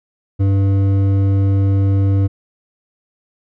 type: tone with hard clipping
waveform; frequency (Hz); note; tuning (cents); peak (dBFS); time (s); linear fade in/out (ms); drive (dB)
sine; 98; G2; 0; -13; 0.39-2.28; 20; 9
effects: none